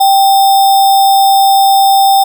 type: tone with sample-and-hold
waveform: sine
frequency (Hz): 784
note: G5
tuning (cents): 0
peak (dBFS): -4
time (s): 0-2.24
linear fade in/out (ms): 10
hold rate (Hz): 4410
effects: none